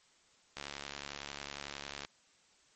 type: click train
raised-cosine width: 0.2 ms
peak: -23 dBFS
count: 106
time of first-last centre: 0.57-2.049 s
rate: 71 Hz
effects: white hiss -67 dBFS RMS until 2.75 s + MP3 32 kbps